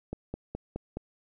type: click train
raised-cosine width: 2 ms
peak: -21 dBFS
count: 5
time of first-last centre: 0.13-0.97 s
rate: 4.76 Hz
effects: none